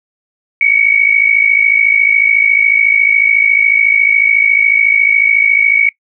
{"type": "tone pair together", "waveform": "sine", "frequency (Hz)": [2217, 2271], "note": ["C#7", "C#7"], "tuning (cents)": [0, 41], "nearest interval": "unison", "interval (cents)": 41, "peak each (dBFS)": -10, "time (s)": [0.61, 5.89], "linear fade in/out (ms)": 2, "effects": ["noise-tail reverb RT60 0.1 s tail -22 dB re dry"]}